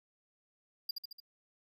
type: tone with echo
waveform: square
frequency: 4818 Hz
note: D8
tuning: 43 cents sharp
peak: -33 dBFS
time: 0.89-0.91 s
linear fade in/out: 5 ms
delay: 73 ms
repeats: 4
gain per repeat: -4 dB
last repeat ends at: 1.202 s
effects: none